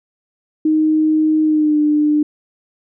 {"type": "tone with pitch glide", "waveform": "sine", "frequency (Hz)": [311.1, 299.5], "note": ["D#4", "D4"], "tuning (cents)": [0, 34], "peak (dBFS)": -11, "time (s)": [0.65, 2.23], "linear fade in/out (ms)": 5, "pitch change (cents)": -66, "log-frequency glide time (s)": [1.43, 1.79], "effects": []}